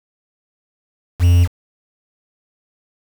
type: tone with quantisation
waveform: triangle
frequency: 87.31 Hz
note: F2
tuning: in tune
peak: -6 dBFS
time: 1.19-1.48 s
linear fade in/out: 50 ms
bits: 5
effects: none